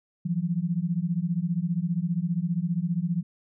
sine beating tone pair, 164.81 / 179.81 Hz, E3 / F#3, 0 / -49 cents, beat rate 15 Hz, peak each -27 dBFS, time 0.25-3.23 s, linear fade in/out 10 ms, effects none

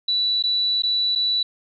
sine tone with dropouts, 3951 Hz, B7, in tune, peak -18 dBFS, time 0.08-1.43 s, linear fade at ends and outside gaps 5 ms, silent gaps 0.426-0.437 / 0.822-0.834 / 1.152-1.157 s, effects none

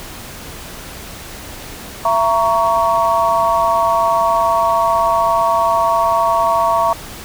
sine chord, A# diminished, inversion second, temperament just, 671.3 / 932.3 / 1118.8 Hz, E5 / A#5 / C#6, +31 / 0 / +16 cents, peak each -16 dBFS, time 2.05-6.93 s, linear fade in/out 2 ms, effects pink hiss -32 dBFS RMS until 7.24 s

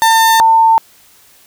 35% pulse / sine tone pair in turn, 899 / 899 Hz, A5 / A5, +37 / +37 cents, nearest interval unison, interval 0 cents, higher neither, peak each -5 dBFS, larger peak neither, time 0.02-0.4 / 0.4-0.78 s, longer neither, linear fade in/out 0 ms, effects white hiss -46 dBFS RMS until 1.46 s

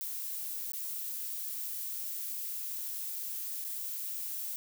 violet noise with dropouts, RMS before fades -38 dBFS, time 0.01-4.56 s, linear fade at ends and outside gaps 0 ms, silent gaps 0.719-0.734 / 3.642-3.648 s, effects none

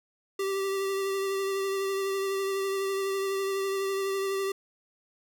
square tone with vibrato, 390 Hz, G4, 9 cents flat, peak -28 dBFS, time 0.39-4.52 s, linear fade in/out 5 ms, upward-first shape triangle, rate 12 Hz, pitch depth 22 cents each way, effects none

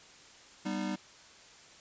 square chord, G augmented, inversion none, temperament just, 196 / 245 / 306.2 Hz, G3 / B3 / D#4, 0 / -14 / -28 cents, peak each -36 / -40 / -38 dBFS, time 0.65-0.96 s, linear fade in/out 10 ms, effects white hiss -55 dBFS RMS until 1.8 s + resampled to 16000 Hz

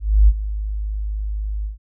sine tone with ADSR envelope, 51.91 Hz, G#1, in tune, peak -6 dBFS, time 0-1.78 s, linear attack 280 ms, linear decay 44 ms, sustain -15 dB, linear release 130 ms, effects none

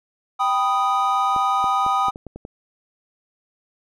triangle chord, G augmented, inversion none, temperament equal, 784 / 987.8 / 1244.5 Hz, G5 / B5 / D#6, 0 / 0 / 0 cents, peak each -20 / -23 / -18 dBFS, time 0.39-2.11 s, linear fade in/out 20 ms
clicks, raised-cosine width 2 ms, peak -21 dBFS, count 8, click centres 1.363 / 1.642 / 1.864 / 2.084 / 2.159 / 2.267 / 2.36 / 2.451 s
effects none

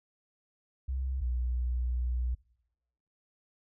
sine tone pair in turn, 65.41 / 61.3 Hz, C2 / B1, 0 / -12 cents, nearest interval minor second, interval 112 cents, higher first, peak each -30 / -28 dBFS, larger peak second, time 0.88-1.21 / 1.21-2.35 s, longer second, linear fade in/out 10 ms, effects noise-tail reverb RT60 0.9 s tail -24 dB re dry

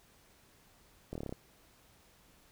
slowing click train, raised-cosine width 2 ms, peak -26 dBFS, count 8, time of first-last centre 1.13-1.325 s, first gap 24 ms, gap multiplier 1.05, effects pink hiss -64 dBFS RMS until 2.51 s

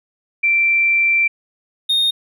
sine / triangle tone pair in turn, 2349 / 3692 Hz, D7 / A#7, 0 / -17 cents, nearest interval minor sixth, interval 783 cents, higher second, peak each -12 dBFS, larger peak neither, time 0.43-1.28 / 1.89-2.11 s, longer first, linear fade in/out 10 ms, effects none

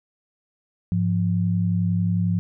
sine tone pair together, 103.4 / 174.56 Hz, G#2 / F3, -7 / -1 cents, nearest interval major sixth, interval 906 cents, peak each -22 / -21 dBFS, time 0.92-2.39 s, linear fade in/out 0 ms, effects none

